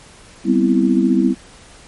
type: chord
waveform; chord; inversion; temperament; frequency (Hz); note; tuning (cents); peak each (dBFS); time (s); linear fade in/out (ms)
sine; C major seventh; second; equal; 196 / 246.9 / 261.6 / 329.6; G3 / B3 / C4 / E4; 0 / 0 / 0 / 0; -17; 0.44-1.35; 50
effects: pink hiss -43 dBFS RMS until 1.87 s + MP3 48 kbps